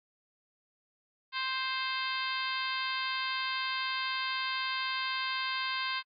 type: harmonic tone with a mistuned harmonic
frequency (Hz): 524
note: C5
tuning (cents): +2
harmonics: 2 / 3 / 4 / 5 / 6 / 7 / 8 / 9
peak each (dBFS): -36 / -38 / -39 / -40 / -41 / -41 / -42 / -43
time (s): 1.32-6.03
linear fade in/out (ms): 50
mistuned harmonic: 9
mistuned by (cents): +16
effects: AAC 64 kbps